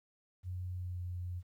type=tone with pitch glide; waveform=sine; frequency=90.8 to 89.39 Hz; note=F#2 to F2; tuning=-32 to +41 cents; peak=-37 dBFS; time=0.43-1.43 s; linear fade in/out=50 ms; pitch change=-27 cents; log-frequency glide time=0.71-0.98 s; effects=12-bit